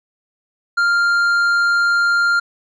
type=tone with tanh clipping; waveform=triangle; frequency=1396.9 Hz; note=F6; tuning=in tune; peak=-14 dBFS; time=0.77-2.4 s; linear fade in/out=10 ms; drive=11 dB; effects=none